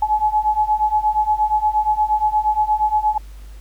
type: beating tone pair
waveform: sine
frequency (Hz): 847 / 855.5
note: G#5 / A5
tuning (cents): +34 / -49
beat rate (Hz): 8.5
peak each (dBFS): -19 / -17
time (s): 0.02-3.18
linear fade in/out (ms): 5
effects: added 50 Hz sine -34 dBFS peak until 3.6 s + pink hiss -51 dBFS RMS until 3.6 s